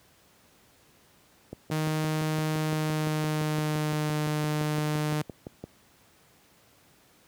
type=click train; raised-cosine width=2 ms; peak=-23 dBFS; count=25; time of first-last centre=1.53-5.64 s; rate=5.84 Hz
type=tone with pitch glide; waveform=sawtooth; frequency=155.56 to 151.48 Hz; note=D#3 to D#3; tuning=0 to -46 cents; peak=-22 dBFS; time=1.71-5.22 s; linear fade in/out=5 ms; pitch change=-46 cents; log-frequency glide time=2.57-4.2 s
effects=pink hiss -60 dBFS RMS until 7.27 s + high-pass 80 Hz 12 dB/octave